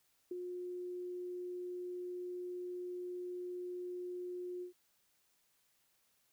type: tone with ADSR envelope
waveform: sine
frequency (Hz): 358.5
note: F4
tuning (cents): +45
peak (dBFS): -36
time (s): 0.31-4.73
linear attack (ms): 5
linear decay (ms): 15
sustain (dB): -4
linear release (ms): 110
effects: white hiss -75 dBFS RMS until 6.32 s